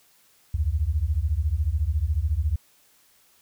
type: beating tone pair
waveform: sine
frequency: 69.3 / 83.3 Hz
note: C#2 / E2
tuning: 0 / +19 cents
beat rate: 14 Hz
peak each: -24 dBFS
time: 0.54-2.56 s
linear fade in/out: 5 ms
effects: white hiss -60 dBFS RMS until 3.41 s